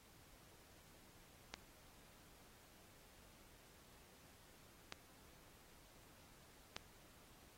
clicks, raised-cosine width 0.2 ms, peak -26 / -27 / -25 dBFS, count 3, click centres 1.54 / 4.924 / 6.765 s, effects pink hiss -66 dBFS RMS until 7.57 s + AAC 48 kbps

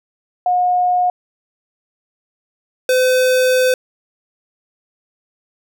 sine / square tone pair in turn, 721 / 509.8 Hz, F#5 / C5, -45 / -45 cents, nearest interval tritone, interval 600 cents, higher first, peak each -12 / -12 dBFS, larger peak neither, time 0.46-1.1 / 2.89-3.74 s, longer second, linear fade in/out 2 ms, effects none

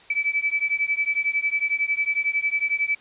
sine beating tone pair, 2300 / 2311 Hz, D7 / D7, -37 / -28 cents, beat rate 11 Hz, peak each -24 dBFS, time 0.1-2.95 s, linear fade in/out 5 ms, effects white hiss -50 dBFS RMS until 3 s + resampled to 8000 Hz

